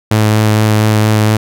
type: tone with vibrato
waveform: sawtooth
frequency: 107.8 Hz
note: A2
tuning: 35 cents flat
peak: -4 dBFS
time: 0.11-1.37 s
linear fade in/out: 5 ms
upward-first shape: sine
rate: 4.3 Hz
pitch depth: 13 cents each way
effects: none